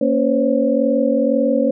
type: tone cluster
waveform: sine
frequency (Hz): 232.9 / 278.7 / 511 / 553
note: A#3 / C#4 / C5 / C#5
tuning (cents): -1 / +9 / -41 / -4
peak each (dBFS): -19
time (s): 0.01-1.71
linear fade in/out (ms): 5
effects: none